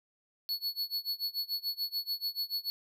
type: tone with tremolo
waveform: square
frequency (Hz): 4403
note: C#8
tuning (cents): -13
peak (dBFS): -30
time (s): 0.49-2.7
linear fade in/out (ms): 0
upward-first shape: sine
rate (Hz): 6.9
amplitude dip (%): 95
effects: none